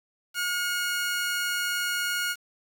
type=tone pair together; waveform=sawtooth; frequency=1432.6 / 2199 Hz; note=F6 / C#7; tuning=+44 / -14 cents; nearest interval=perfect fifth; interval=742 cents; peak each=-23 / -32 dBFS; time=0.34-2.36 s; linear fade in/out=50 ms; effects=8-bit